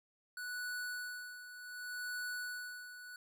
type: tone with tremolo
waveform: square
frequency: 1478 Hz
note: F#6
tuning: 2 cents flat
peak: -39 dBFS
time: 0.37-3.16 s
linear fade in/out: 2 ms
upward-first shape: sine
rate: 0.67 Hz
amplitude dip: 70%
effects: none